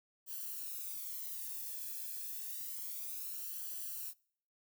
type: noise with flanger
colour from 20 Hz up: violet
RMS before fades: -43 dBFS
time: 0.26-4.14 s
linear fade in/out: 50 ms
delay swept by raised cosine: 0.67 to 1.19 ms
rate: 0.29 Hz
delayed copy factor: +0.85
effects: noise-tail reverb RT60 0.6 s tail -25 dB re dry